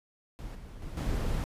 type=noise with level steps; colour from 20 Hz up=brown; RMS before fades=-40 / -45 / -40 / -30 dBFS; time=0.39-1.44 s; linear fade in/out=0 ms; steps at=0.55 / 0.82 / 0.97 s; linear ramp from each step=2 ms; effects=resampled to 32000 Hz